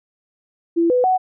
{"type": "tone with pitch steps", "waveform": "sine", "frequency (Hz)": [336.5, 498, 745], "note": ["E4", "B4", "F#5"], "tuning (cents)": [36, 14, 12], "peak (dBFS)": -13, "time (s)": [0.76, 1.18], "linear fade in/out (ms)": 20, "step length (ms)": 140, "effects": []}